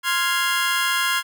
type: chord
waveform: 25% pulse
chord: F minor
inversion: second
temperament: equal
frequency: 1046.5 / 1396.9 / 1661.2 Hz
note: C6 / F6 / Ab6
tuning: 0 / 0 / 0 cents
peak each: -20 dBFS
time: 0.03-1.23 s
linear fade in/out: 50 ms
effects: none